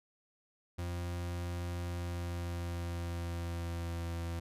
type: tone with pitch glide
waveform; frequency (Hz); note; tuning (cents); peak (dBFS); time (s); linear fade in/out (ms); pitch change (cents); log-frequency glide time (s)
40% pulse; 87.31 to 84.68; F2 to E2; 0 to +47; -35; 0.78-4.4; 10; -53; 1.86-4.14
effects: resampled to 32000 Hz